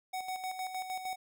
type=tone with tremolo; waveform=square; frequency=747 Hz; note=F#5; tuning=16 cents sharp; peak=-35 dBFS; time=0.13-1.16 s; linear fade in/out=10 ms; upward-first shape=square; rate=6.5 Hz; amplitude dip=55%; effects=none